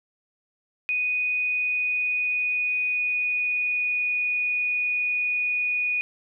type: tone with pitch glide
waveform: sine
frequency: 2484 to 2467 Hz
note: D#7 to D#7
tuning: -3 to -15 cents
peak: -22 dBFS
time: 0.89-6.01 s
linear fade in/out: 0 ms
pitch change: -12 cents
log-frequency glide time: 1.38-4.1 s
effects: none